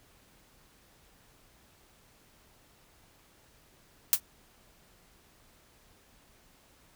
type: noise with exponential decay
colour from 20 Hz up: blue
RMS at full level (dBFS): -17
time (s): 4.13-4.2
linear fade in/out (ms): 0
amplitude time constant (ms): 15
effects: pink hiss -62 dBFS RMS until 6.95 s